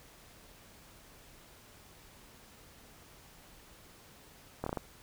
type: slowing click train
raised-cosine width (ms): 1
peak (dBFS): -20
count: 5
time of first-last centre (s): 4.64-4.773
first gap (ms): 24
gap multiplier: 1.22
effects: pink hiss -57 dBFS RMS until 5.02 s